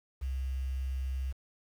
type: tone with quantisation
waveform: sine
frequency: 65.8 Hz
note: C2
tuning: 10 cents sharp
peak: -31 dBFS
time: 0.21-1.33 s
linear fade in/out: 20 ms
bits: 9
effects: none